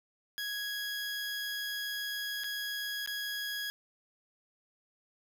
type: tone with dropouts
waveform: 20% pulse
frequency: 1661.2 Hz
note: G#6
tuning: in tune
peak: -30 dBFS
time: 0.38-3.7 s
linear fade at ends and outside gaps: 0 ms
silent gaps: 2.436-2.442 / 3.061-3.075 s
effects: 10-bit